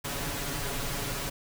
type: noise with comb filter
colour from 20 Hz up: pink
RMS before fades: -33 dBFS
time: 0.04-1.3 s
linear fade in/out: 10 ms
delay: 7.1 ms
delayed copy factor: +0.85
effects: none